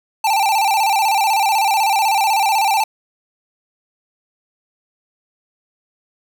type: tone with vibrato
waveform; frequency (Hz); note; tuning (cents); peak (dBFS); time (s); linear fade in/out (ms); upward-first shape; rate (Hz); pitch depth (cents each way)
square; 833; G#5; +5; -14; 0.24-2.84; 5; square; 16; 97
effects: none